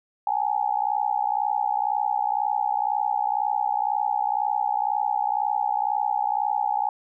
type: tone with amplitude modulation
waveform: sine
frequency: 830.6 Hz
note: G#5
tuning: in tune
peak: -17 dBFS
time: 0.27-6.89 s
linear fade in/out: 2 ms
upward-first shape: sine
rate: 62 Hz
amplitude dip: 100%
effects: none